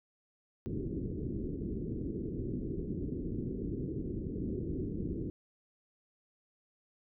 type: low-pass noise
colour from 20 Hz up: white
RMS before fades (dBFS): -37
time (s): 0.66-5.3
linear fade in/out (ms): 0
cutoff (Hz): 390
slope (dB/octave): 48
effects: none